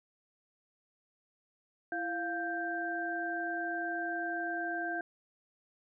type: tone cluster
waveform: sine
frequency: 335 / 701 / 1572 Hz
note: E4 / F5 / G6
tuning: +28 / +6 / +4 cents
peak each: -39 / -37 / -36 dBFS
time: 1.92-5.01 s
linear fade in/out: 2 ms
effects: none